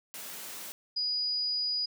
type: high-pass noise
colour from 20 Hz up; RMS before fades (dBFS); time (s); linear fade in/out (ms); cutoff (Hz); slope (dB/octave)
white; -42; 0.14-0.72; 0; 150; 48
type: tone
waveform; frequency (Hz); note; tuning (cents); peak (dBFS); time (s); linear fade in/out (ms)
sine; 4920; D#8; -20; -28; 0.96-1.86; 10
effects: none